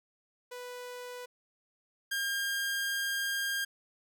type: tone pair in turn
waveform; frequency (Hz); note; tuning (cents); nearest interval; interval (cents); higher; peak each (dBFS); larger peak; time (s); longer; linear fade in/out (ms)
sawtooth; 493.9 / 1609.3; B4 / G6; 0 / +45; octave + minor sixth; 2045; second; -37 / -27; second; 0.51-1.26 / 2.11-3.65; second; 10
effects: none